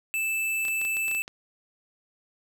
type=tone; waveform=square; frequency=2637 Hz; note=E7; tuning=in tune; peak=-26 dBFS; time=0.14-1.22 s; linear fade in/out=0 ms
type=clicks; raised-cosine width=0.2 ms; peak=-22 dBFS; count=9; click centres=0.652 / 0.683 / 0.815 / 0.851 / 0.969 / 1.082 / 1.114 / 1.149 / 1.279 s
effects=none